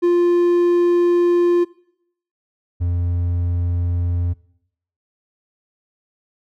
triangle tone pair in turn, 349.2 / 87.3 Hz, F4 / F2, 0 / 0 cents, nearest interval 2 octaves, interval 2400 cents, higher first, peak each -10 / -15 dBFS, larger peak first, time 0.02-1.65 / 2.8-4.34 s, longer first, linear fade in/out 20 ms, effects noise-tail reverb RT60 0.7 s tail -21 dB re dry

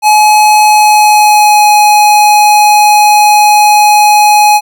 square tone with pitch glide, 848 to 838.7 Hz, G#5 to G#5, +36 to +17 cents, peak -3 dBFS, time 0.02-4.61 s, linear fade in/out 50 ms, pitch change -19 cents, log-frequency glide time 0.65-1.68 s, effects none

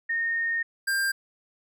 sine / square tone pair in turn, 1841 / 1592.2 Hz, A#6 / G6, -22 / +27 cents, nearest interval minor third, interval 251 cents, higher first, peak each -24 / -24 dBFS, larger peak neither, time 0.09-0.63 / 0.87-1.12 s, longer first, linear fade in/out 10 ms, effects none

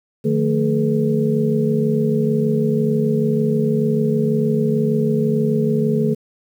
sine tone cluster, 151.1 / 177.6 / 222.9 / 425.7 / 487.7 Hz, D3 / F3 / A3 / G#4 / B4, +50 / +29 / +23 / +43 / -22 cents, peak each -20 / -28 / -19 / -20 / -27 dBFS, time 0.24-6.15 s, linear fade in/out 20 ms, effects 8-bit

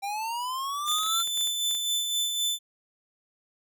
square linear sweep, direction up, 784 to 1372 Hz, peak -30 dBFS, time 0.02-1.23 s, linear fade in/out 20 ms
sawtooth tone with tremolo, 3520 Hz, A7, in tune, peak -21 dBFS, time 0.85-2.59 s, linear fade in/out 50 ms, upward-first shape sine, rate 3.9 Hz, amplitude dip 40%
clicks, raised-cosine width 0.2 ms, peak -26 dBFS, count 12, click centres 0.882 / 0.917 / 0.985 / 1.033 / 1.064 / 1.202 / 1.275 / 1.375 / 1.41 / 1.473 / 1.711 / 1.75 s
effects none

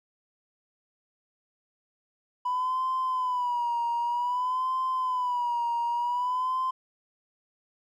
triangle tone with vibrato, 987.8 Hz, B5, in tune, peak -22 dBFS, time 2.45-6.71 s, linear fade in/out 10 ms, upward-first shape sine, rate 0.53 Hz, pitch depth 83 cents each way, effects tanh soft clip ceiling -22 dBFS

